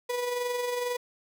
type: tone with amplitude modulation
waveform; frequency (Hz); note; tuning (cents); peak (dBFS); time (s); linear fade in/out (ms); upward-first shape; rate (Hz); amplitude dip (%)
35% pulse; 490; B4; -14; -25; 0.09-0.97; 10; sine; 22.1; 40
effects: none